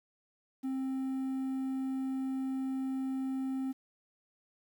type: tone with quantisation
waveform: triangle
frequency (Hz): 264.2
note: C4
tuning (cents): +17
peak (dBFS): -30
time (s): 0.63-3.73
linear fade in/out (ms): 20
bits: 10
effects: none